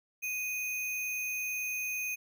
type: tone with sample-and-hold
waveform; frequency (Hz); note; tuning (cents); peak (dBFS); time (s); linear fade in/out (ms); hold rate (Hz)
sine; 2489; D#7; 0; -32; 0.22-2.16; 20; 8820
effects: none